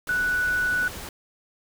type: tone in noise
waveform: sine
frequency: 1480 Hz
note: F#6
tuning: in tune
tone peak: -21 dBFS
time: 0.09-0.88 s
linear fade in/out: 2 ms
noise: pink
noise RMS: -37 dBFS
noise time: 0.07-1.09 s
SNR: +13 dB
effects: none